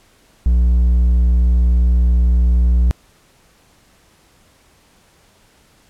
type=tone with hard clipping; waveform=sine; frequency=60.5 Hz; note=B1; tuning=35 cents flat; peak=-11 dBFS; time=0.46-2.91 s; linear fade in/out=0 ms; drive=3 dB; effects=pink hiss -53 dBFS RMS until 5.89 s + low-pass 12000 Hz 12 dB/octave